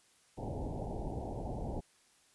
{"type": "low-pass noise", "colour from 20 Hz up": "pink", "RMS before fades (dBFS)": -39, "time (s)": [0.37, 1.81], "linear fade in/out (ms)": 20, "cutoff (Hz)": 890, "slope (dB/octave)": 96, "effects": ["white hiss -67 dBFS RMS until 2.34 s", "resampled to 24000 Hz"]}